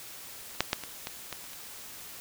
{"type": "clicks", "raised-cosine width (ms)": 0.2, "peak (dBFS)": [-30, -6, -8, -20, -17, -18, -30, -30], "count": 8, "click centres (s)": [0.55, 0.606, 0.731, 0.837, 1.071, 1.327, 1.441, 1.533], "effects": ["white hiss -45 dBFS RMS until 2.2 s"]}